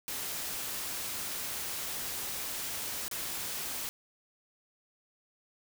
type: noise with dropouts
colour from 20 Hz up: white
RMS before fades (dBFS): -37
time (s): 0.08-3.89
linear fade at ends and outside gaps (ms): 0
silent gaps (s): 3.081-3.113
effects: none